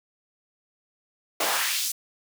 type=noise with high-pass filter sweep; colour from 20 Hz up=pink; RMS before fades=-26 dBFS; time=1.4-1.92 s; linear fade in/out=5 ms; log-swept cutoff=470 to 6600 Hz; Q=1.2; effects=none